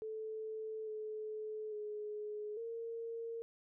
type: tone with pitch steps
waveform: sine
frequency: 437.3 / 430.7 / 421.2 / 459.5 Hz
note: A4 / A4 / G#4 / A#4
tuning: -11 / -37 / +24 / -25 cents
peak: -40 dBFS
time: 0.02-3.42 s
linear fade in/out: 0 ms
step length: 850 ms
effects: none